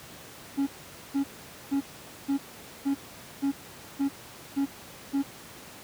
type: tone bursts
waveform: triangle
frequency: 277.2 Hz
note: C#4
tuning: in tune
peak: -21 dBFS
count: 9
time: 0.57-5.23 s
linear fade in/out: 20 ms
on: 100 ms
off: 470 ms
effects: pink hiss -46 dBFS RMS until 5.83 s + high-pass 100 Hz 12 dB/octave